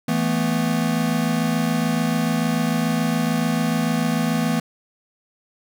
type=chord; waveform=square; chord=E suspended fourth; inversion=none; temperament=equal; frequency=164.81 / 220 / 246.9 Hz; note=E3 / A3 / B3; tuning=0 / 0 / 0 cents; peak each=-24 dBFS; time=0.08-4.6 s; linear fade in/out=5 ms; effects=none